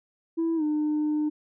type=tone with pitch glide; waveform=sine; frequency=329.6 to 302.2 Hz; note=E4 to D4; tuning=0 to +50 cents; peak=-21 dBFS; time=0.37-1.3 s; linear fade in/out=20 ms; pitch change=-150 cents; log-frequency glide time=0.56-0.63 s; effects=tanh soft clip ceiling -21 dBFS